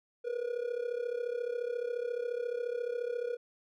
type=tone with amplitude modulation; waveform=triangle; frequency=481.5 Hz; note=B4; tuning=44 cents flat; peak=-27 dBFS; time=0.24-3.37 s; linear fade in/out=20 ms; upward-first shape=sine; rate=34.3 Hz; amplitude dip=80%; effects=none